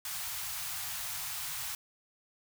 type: band-stop noise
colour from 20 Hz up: white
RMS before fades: -38 dBFS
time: 0.05-1.75 s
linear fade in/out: 2 ms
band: 160 to 690 Hz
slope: 48 dB/octave
effects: none